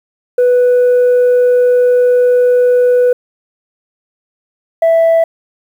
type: tone pair in turn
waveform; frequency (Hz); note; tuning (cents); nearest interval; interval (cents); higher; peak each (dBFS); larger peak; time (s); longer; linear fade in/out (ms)
sine; 493.9 / 659.3; B4 / E5; 0 / 0; perfect fourth; 500; second; -4; neither; 0.38-3.13 / 4.82-5.24; first; 5
effects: tanh soft clip ceiling -5 dBFS + 7-bit